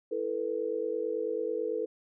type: chord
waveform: sine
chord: E suspended fourth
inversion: none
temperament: equal with one note detuned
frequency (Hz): 329.6 / 440 / 489.1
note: E4 / A4 / B4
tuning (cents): 0 / 0 / -17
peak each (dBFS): -38 / -32 / -33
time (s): 0.11-1.86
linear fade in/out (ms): 10
effects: none